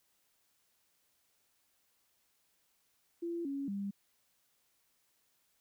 sine tone with pitch steps, 340.3 / 277.8 / 199.4 Hz, F4 / C#4 / G3, -45 / +4 / +30 cents, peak -35 dBFS, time 3.22-3.91 s, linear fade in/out 10 ms, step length 230 ms, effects white hiss -75 dBFS RMS until 5.6 s

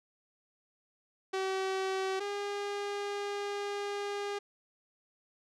sawtooth tone pair in turn, 381.6 / 405.9 Hz, G4 / G#4, -47 / -40 cents, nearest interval minor second, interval 107 cents, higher second, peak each -27 / -30 dBFS, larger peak first, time 1.33-2.2 / 2.2-4.39 s, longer second, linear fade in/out 10 ms, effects low-pass 6000 Hz 12 dB/octave

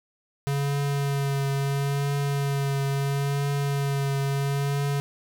square tone with vibrato, 140 Hz, C#3, 18 cents sharp, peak -24 dBFS, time 0.47-5 s, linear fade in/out 0 ms, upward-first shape triangle, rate 0.74 Hz, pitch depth 23 cents each way, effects none

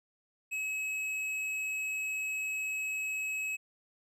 triangle tone with tanh clipping, 2566 Hz, E7, 47 cents flat, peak -34 dBFS, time 0.51-3.57 s, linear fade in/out 20 ms, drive 14 dB, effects none

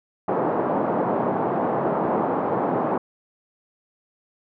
white band-pass noise, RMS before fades -23 dBFS, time 0.28-2.98 s, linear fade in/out 5 ms, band 150 to 910 Hz, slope 24 dB/octave, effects none

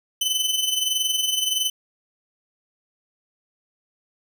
sawtooth tone with amplitude modulation, 3033 Hz, F#7, 42 cents sharp, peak -15 dBFS, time 0.21-1.7 s, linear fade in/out 5 ms, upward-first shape sine, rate 21.5 Hz, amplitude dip 60%, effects none

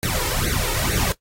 pink noise with flanger, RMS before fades -22 dBFS, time 0.03-1.12 s, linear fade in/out 0 ms, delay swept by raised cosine 0.47 to 2.27 ms, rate 2.2 Hz, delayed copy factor +0.95, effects noise-tail reverb RT60 0.1 s tail -17 dB re dry + AAC 48 kbps

